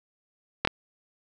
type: clicks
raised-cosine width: 0.3 ms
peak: -5 dBFS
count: 2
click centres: 0.65 / 0.674 s
effects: none